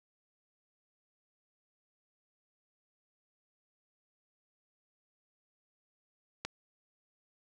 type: click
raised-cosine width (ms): 0.2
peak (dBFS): -18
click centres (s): 6.45
effects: none